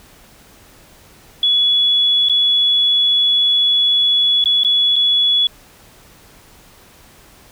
sine tone with dropouts, 3394 Hz, G#7, 37 cents sharp, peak -11 dBFS, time 1.43-5.47 s, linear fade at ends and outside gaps 2 ms, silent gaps 2.287-2.296 / 4.441-4.457 / 4.635-4.647 / 4.958-4.963 s, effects pink hiss -46 dBFS RMS until 7.51 s

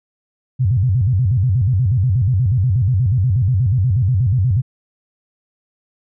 sine tone with vibrato, 110 Hz, A2, in tune, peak -12 dBFS, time 0.59-4.62 s, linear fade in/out 20 ms, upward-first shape square, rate 8.3 Hz, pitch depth 270 cents each way, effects none

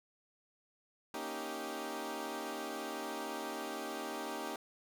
15% pulse chord, Eb dominant seventh, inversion second, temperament equal with one note detuned, 233.1 / 277.2 / 311.1 / 390.9 Hz, Bb3 / Db4 / Eb4 / G4, 0 / 0 / 0 / -5 cents, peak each -40 / -39 / -38 / -37 dBFS, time 1.14-4.56 s, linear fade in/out 2 ms, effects none

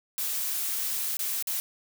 blue noise with dropouts, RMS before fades -30 dBFS, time 0.18-1.6 s, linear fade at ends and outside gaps 0 ms, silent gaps 1.169-1.192 / 1.425-1.472 s, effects none

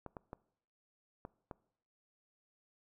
clicks, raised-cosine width 1 ms, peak -30 dBFS, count 5, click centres 0.063 / 0.168 / 0.331 / 1.251 / 1.512 s, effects noise-tail reverb RT60 0.7 s tail -22 dB re dry

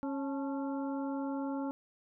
harmonic tone with a mistuned harmonic, 273.9 Hz, C#4, 21 cents flat, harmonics 1 / 2 / 3 / 4 / 5, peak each -34 / -42 / -43 / -51 / -50 dBFS, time 0.03-1.71 s, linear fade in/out 0 ms, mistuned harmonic 3, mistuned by +91 cents, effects none

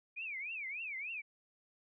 sine tone with vibrato, 2374 Hz, D7, 18 cents sharp, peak -39 dBFS, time 0.16-1.22 s, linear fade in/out 20 ms, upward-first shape triangle, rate 3.4 Hz, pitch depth 280 cents each way, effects none

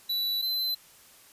square tone pair in turn, 3951 / 4053 Hz, B7 / B7, 0 / +44 cents, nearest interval unison, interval 44 cents, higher second, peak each -27 dBFS, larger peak neither, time 0.09-0.42 / 0.42-0.75 s, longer neither, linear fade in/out 10 ms, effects white hiss -55 dBFS RMS until 1.32 s + resampled to 32000 Hz

